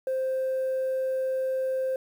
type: tone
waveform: sine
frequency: 523.3 Hz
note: C5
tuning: in tune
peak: -23 dBFS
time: 0.07-1.96 s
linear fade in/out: 2 ms
effects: tanh soft clip ceiling -23 dBFS + 9-bit